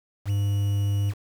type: tone with quantisation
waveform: triangle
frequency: 100.8 Hz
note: G2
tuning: 49 cents sharp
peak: -19 dBFS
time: 0.25-1.14 s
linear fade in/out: 50 ms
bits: 7
effects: none